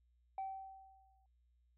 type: tone with exponential decay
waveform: sine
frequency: 771 Hz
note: G5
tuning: 29 cents flat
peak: -36 dBFS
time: 0.38-1.26 s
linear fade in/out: 2 ms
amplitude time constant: 190 ms
effects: tanh soft clip ceiling -36 dBFS + added 60 Hz sine -70 dBFS peak until 1.77 s